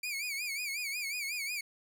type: tone with vibrato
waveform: sawtooth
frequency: 2323 Hz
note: D7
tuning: 20 cents flat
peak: -31 dBFS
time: 0.03-1.61 s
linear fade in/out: 5 ms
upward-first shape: sine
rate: 5.5 Hz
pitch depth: 120 cents each way
effects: none